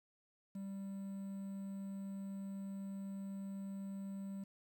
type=tone with quantisation; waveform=triangle; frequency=196 Hz; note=G3; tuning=in tune; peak=-40 dBFS; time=0.55-4.44 s; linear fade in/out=5 ms; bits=11; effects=none